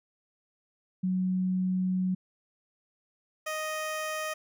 sine / 15% pulse tone pair in turn, 185 / 622.3 Hz, F#3 / D#5, 0 / 0 cents, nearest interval octave + major sixth, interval 2100 cents, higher second, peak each -25 dBFS, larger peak neither, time 1.03-2.15 / 3.46-4.34 s, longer first, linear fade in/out 10 ms, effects none

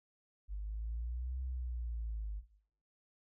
sine linear two-way sweep, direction up then down, 48.78 to 65 to 50.1 Hz, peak -36 dBFS, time 0.48-2.43 s, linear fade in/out 50 ms, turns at 1.41 s, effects noise-tail reverb RT60 0.6 s tail -17 dB re dry + tanh soft clip ceiling -32 dBFS

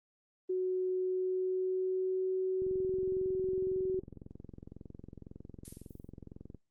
sine tone with pitch glide, 370 to 374.9 Hz, F#4 to F#4, 0 to +23 cents, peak -29 dBFS, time 0.49-4 s, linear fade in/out 10 ms, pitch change +23 cents, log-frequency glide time 1-2.33 s
click train, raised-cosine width 3 ms, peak -34 dBFS, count 87, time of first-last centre 2.62-6.547 s, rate 21.9 Hz
violet noise with exponential decay, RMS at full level -43 dBFS, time 5.65-6.1 s, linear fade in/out 1 ms, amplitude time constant 97 ms
effects noise-tail reverb RT60 0.1 s tail -19 dB re dry + Opus 32 kbps

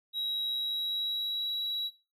triangle tone with pitch glide, 3852 to 3892 Hz, B7 to B7, -44 to -26 cents, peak -28 dBFS, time 0.13-1.91 s, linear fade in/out 50 ms, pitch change +18 cents, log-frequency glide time 0.41-1.5 s, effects noise-tail reverb RT60 0.3 s tail -17 dB re dry + tanh soft clip ceiling -24 dBFS

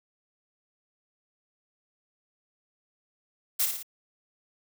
blue noise with echo, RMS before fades -25 dBFS, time 3.59-3.66 s, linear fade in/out 10 ms, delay 57 ms, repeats 3, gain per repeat -5 dB, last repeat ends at 3.831 s, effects none

